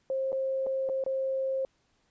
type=tone with dropouts; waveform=sine; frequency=532 Hz; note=C5; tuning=29 cents sharp; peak=-27 dBFS; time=0.1-1.65 s; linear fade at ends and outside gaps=1 ms; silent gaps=0.32-0.328 / 0.664-0.668 / 0.89-0.896 / 1.039-1.063 s; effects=pink hiss -71 dBFS RMS until 2.1 s + resampled to 16000 Hz